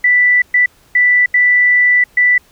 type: tone bursts at uneven times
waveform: sine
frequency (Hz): 1975.5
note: B6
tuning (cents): 0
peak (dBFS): -7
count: 5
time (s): 0.04-0.42 / 0.54-0.66 / 0.95-1.26 / 1.34-2.04 / 2.17-2.38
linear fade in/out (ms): 5
effects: pink hiss -50 dBFS RMS until 2.51 s